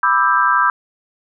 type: chord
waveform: sine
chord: E minor seventh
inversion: second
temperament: just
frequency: 988.9 / 1186.7 / 1318.5 / 1582.2 Hz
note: B5 / D6 / E6 / G6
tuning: +2 / +18 / 0 / +16 cents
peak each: -17 dBFS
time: 0.03-0.7 s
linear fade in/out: 2 ms
effects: none